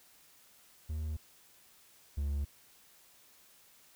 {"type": "tone pair in turn", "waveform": "triangle", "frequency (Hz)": [77.5, 71.17], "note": ["D#2", "C#2"], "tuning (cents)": [-6, 46], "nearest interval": "minor second", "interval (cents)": 148, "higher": "first", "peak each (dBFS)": [-32, -29], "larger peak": "second", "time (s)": [[0.89, 1.17], [2.17, 2.45]], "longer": "neither", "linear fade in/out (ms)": 10, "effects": ["white hiss -62 dBFS RMS until 3.95 s"]}